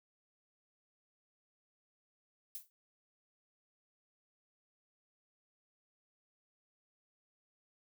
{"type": "noise with exponential decay", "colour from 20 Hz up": "violet", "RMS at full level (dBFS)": -40, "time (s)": [2.55, 2.7], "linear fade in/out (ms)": 0, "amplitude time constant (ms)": 31, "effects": []}